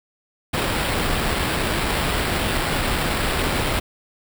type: noise with sample-and-hold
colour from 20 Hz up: pink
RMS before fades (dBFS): -22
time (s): 0.53-3.8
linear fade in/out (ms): 10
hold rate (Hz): 6300
effects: none